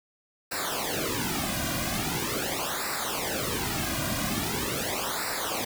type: noise with flanger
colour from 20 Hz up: pink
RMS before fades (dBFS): -30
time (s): 0.51-5.65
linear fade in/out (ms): 10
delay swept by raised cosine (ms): 0.31 to 2.31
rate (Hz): 0.42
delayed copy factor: -0.95
effects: none